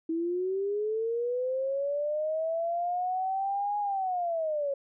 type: linear two-way sweep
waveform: sine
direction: up then down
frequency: 321.3 to 830.6 to 547 Hz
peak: -27 dBFS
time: 0.09-4.74 s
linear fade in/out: 5 ms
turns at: 3.79 s
effects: none